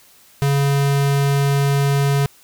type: tone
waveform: square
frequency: 140.2 Hz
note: C#3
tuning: 20 cents sharp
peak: -15 dBFS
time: 0.42-2.26 s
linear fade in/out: 0 ms
effects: white hiss -50 dBFS RMS until 2.43 s